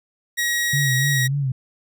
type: tone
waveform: sawtooth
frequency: 1900 Hz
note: A#6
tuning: 33 cents sharp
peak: -16 dBFS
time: 0.37-1.28 s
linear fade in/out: 20 ms
type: tone with vibrato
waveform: sine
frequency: 135.7 Hz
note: C#3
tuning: 36 cents flat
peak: -19 dBFS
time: 0.73-1.52 s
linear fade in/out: 5 ms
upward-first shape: sine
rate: 3.5 Hz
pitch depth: 97 cents each way
effects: none